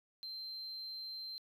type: tone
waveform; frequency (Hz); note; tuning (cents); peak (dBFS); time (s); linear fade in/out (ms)
triangle; 4126; C8; -25; -40; 0.23-1.38; 0
effects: tanh soft clip ceiling -38 dBFS